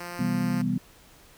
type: tone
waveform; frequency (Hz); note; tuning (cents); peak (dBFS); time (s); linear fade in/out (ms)
5% pulse; 174.8; F3; +2; -24; 0-0.62; 5
type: chord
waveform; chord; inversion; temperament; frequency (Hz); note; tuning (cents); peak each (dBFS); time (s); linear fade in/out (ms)
sine; C major seventh; none; equal with one note detuned; 128.19 / 164.81 / 196 / 246.9; C3 / E3 / G3 / B3; -35 / 0 / 0 / 0; -32 / -31 / -28 / -27; 0.19-0.78; 5
effects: pink hiss -54 dBFS RMS until 1.37 s